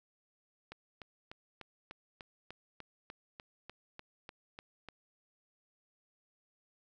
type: click train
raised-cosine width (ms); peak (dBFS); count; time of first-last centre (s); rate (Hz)
0.3; -30; 15; 0.72-4.887; 3.36
effects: none